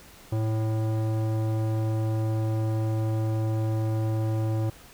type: tone with low-pass filter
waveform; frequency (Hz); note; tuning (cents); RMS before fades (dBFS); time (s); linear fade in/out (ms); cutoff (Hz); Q
square; 110; A2; 0; -26; 0.32-4.7; 5; 700; 0.91
effects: pink hiss -50 dBFS RMS until 4.93 s